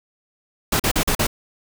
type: noise bursts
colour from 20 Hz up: pink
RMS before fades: -19 dBFS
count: 5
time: 0.72-1.269 s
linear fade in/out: 5 ms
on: 77 ms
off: 41 ms
effects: none